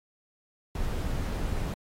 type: noise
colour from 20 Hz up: brown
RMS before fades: -30 dBFS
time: 0.75-1.74 s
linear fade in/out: 2 ms
effects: AAC 48 kbps